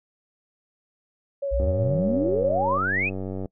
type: tone with vibrato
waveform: sine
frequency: 554.4 Hz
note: C#5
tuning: in tune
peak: -24 dBFS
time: 1.42-2.78 s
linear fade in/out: 10 ms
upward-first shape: triangle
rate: 8.4 Hz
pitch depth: 21 cents each way
type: exponential sweep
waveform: sine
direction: up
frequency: 51.91 to 2637 Hz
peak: -22 dBFS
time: 1.51-3.1 s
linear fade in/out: 20 ms
type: click train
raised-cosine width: 2 ms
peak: -19 dBFS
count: 178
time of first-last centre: 1.6-3.457 s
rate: 95.3 Hz
effects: noise-tail reverb RT60 0.1 s tail -24 dB re dry